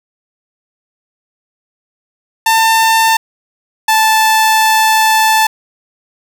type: tone pair in turn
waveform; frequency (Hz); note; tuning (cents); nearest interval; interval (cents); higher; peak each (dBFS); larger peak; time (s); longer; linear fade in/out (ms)
sawtooth; 896 / 877.6; A5 / A5; +31 / -5; unison; 36; first; -4; neither; 2.46-3.17 / 3.88-5.47; second; 5
effects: 7-bit